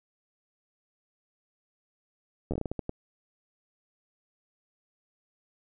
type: slowing click train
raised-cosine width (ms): 2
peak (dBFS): -18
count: 10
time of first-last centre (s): 2.51-2.894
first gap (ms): 11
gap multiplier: 1.32
effects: none